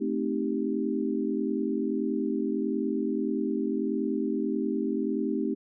sine chord, A half-diminished seventh, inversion none, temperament equal, 220 / 261.6 / 311.1 / 392 Hz, A3 / C4 / Eb4 / G4, 0 / 0 / 0 / 0 cents, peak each -31 / -31 / -31 / -32 dBFS, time 0-5.55 s, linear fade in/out 20 ms, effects none

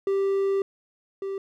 triangle tone pair in turn, 392 / 390.6 Hz, G4 / G4, 0 / -6 cents, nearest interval unison, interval 6 cents, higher first, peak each -19 / -26 dBFS, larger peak first, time 0.07-0.62 / 1.22-1.38 s, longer first, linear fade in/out 2 ms, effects none

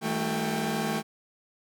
sawtooth tone cluster, 160.4 / 202.2 / 221.2 / 369 / 793 Hz, E3 / G#3 / A3 / F#4 / G5, -47 / -46 / +9 / -5 / +20 cents, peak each -30 / -34 / -26 / -33 / -30 dBFS, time 0.01-1.03 s, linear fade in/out 50 ms, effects none

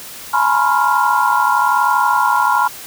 sine tone cluster, 845 / 959 / 1000 / 1072 / 1394 Hz, G#5 / A#5 / B5 / C6 / F6, +30 / +49 / +21 / +42 / -4 cents, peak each -18 dBFS, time 0.33-2.68 s, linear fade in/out 10 ms, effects white hiss -33 dBFS RMS until 2.86 s

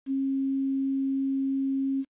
sine tone with quantisation, 270.3 Hz, C#4, 44 cents flat, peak -24 dBFS, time 0.06-2.05 s, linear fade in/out 50 ms, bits 9, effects noise-tail reverb RT60 0.1 s tail -26 dB re dry + resampled to 8000 Hz

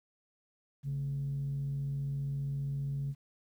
sine tone with frequency modulation, 140 Hz, C#3, 18 cents sharp, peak -31 dBFS, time 0.83-3.15 s, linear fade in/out 50 ms, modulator 85 Hz, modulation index 0.21, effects tanh soft clip ceiling -28 dBFS + 11-bit

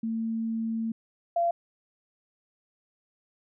sine tone pair in turn, 225.4 / 685.1 Hz, A3 / F5, +42 / -33 cents, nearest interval octave + perfect fifth, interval 1925 cents, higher second, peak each -27 / -22 dBFS, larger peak second, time 0.03-0.92 / 1.36-1.51 s, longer first, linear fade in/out 5 ms, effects none

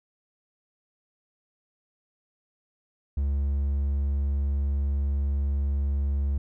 triangle tone, 70 Hz, C#2, 18 cents sharp, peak -21 dBFS, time 3.17-6.38 s, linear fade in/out 5 ms, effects none

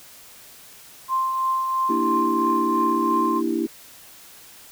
sine tone with tremolo, 1050 Hz, C6, 6 cents sharp, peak -18 dBFS, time 1.08-3.42 s, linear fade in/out 50 ms, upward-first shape triangle, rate 3 Hz, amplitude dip 40%
sine chord, E half-diminished seventh, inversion second, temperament equal, 233.1 / 293.7 / 329.6 / 392 Hz, Bb3 / D4 / E4 / G4, 0 / 0 / 0 / 0 cents, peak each -27 / -27 / -23 / -29 dBFS, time 1.89-3.67 s, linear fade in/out 10 ms
effects tanh soft clip ceiling -8 dBFS + white hiss -46 dBFS RMS until 4.71 s

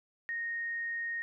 sine tone, 1859 Hz, A#6, 5 cents flat, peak -33 dBFS, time 0.29-1.22 s, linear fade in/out 0 ms, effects none

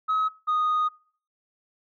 sine tone pair in turn, 1277 / 1239.9 Hz, D#6 / D#6, +45 / -6 cents, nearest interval minor second, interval 51 cents, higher first, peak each -19 / -19 dBFS, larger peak neither, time 0.08-0.29 / 0.47-0.89 s, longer second, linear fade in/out 20 ms, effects noise-tail reverb RT60 0.5 s tail -25 dB re dry + tanh soft clip ceiling -19 dBFS

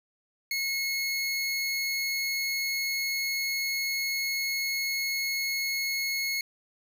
25% pulse tone, 2176 Hz, C#7, 33 cents flat, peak -24 dBFS, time 0.51-6.41 s, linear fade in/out 2 ms, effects none

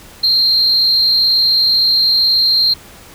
sine tone with amplitude modulation, 4186 Hz, C8, in tune, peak -5 dBFS, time 0.23-2.74 s, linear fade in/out 10 ms, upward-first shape sine, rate 239 Hz, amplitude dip 65%, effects tanh soft clip ceiling -5 dBFS + pink hiss -39 dBFS RMS until 3.14 s

